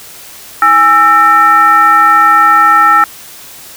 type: tone with frequency modulation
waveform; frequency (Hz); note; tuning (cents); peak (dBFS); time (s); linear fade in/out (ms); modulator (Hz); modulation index
sine; 1327; E6; +11; -3; 0.62-3.04; 2; 502; 0.77
effects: white hiss -32 dBFS RMS until 3.76 s